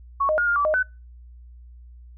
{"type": "tone with pitch steps", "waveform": "sine", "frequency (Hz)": [1110, 619, 1427, 1407, 1155, 618, 1507], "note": ["C#6", "D#5", "F6", "F6", "D6", "D#5", "F#6"], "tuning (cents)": [2, -9, 37, 12, -29, -12, 31], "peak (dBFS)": -18, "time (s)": [0.2, 0.83], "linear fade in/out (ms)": 10, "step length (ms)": 90, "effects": ["noise-tail reverb RT60 0.3 s tail -26 dB re dry", "added 60 Hz sine -42 dBFS peak until 2.17 s"]}